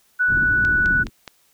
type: tone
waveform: sine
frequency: 1480 Hz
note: F#6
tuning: in tune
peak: -15 dBFS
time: 0.19-1.04 s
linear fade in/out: 20 ms
type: low-pass noise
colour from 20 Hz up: pink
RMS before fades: -28 dBFS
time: 0.27-1.1 s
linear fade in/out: 50 ms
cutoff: 360 Hz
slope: 48 dB/octave
type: click train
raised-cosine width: 0.2 ms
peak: -16 dBFS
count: 4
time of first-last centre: 0.65-1.278 s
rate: 4.78 Hz
effects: white hiss -60 dBFS RMS until 1.53 s